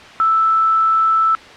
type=tone with quantisation; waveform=sine; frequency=1318.5 Hz; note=E6; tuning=in tune; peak=-11 dBFS; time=0.2-1.35 s; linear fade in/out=0 ms; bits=6; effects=white hiss -37 dBFS RMS until 1.56 s + low-pass 3000 Hz 12 dB/octave